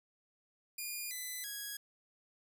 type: tone with pitch steps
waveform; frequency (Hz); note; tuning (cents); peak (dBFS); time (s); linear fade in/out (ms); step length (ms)
5% pulse; 2426 / 2005 / 1657; D#7 / B6 / G#6; -44 / +26 / -4; -30; 0.78-1.77; 5; 330
effects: none